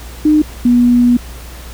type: tone pair in turn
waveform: sine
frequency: 304.3 / 242.8 Hz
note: D#4 / B3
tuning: -38 / -29 cents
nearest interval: major third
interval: 391 cents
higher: first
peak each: -6 dBFS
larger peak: neither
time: 0.25-0.42 / 0.65-1.17 s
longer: second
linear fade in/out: 5 ms
effects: added 60 Hz sine -29 dBFS peak until 1.73 s + pink hiss -35 dBFS RMS until 1.73 s